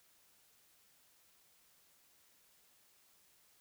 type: silence
effects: white hiss -69 dBFS RMS until 3.6 s